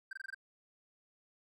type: tone bursts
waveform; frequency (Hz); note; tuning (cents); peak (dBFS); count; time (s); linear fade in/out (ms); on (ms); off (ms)
triangle; 1568; G6; 0; -38; 6; 0.11-0.346; 5; 21; 22
effects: none